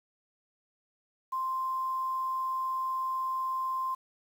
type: tone with quantisation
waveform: sine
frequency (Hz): 1046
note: C6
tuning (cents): -1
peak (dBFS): -29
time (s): 1.32-3.95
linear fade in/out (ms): 10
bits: 9
effects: none